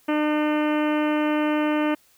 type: harmonic tone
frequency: 301.8 Hz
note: D4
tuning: 47 cents sharp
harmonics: 1 / 2 / 3 / 4 / 5 / 6 / 7 / 8 / 9 / 10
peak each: -21 / -27 / -31 / -33 / -35 / -37 / -38 / -39 / -40 / -41 dBFS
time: 0.08-1.95 s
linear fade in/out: 10 ms
effects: white hiss -59 dBFS RMS until 2.17 s